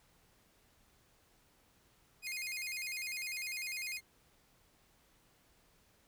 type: tone with vibrato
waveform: sawtooth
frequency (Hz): 2297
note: D7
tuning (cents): -39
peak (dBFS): -35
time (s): 2.22-4.01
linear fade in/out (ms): 50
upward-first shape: square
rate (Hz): 10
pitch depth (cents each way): 140
effects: pink hiss -69 dBFS RMS until 6.07 s